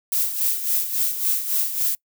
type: noise with tremolo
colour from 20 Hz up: violet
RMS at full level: -20 dBFS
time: 0.12-1.95 s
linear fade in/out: 2 ms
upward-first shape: sine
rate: 3.6 Hz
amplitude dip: 65%
effects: noise-tail reverb RT60 0.1 s tail -25 dB re dry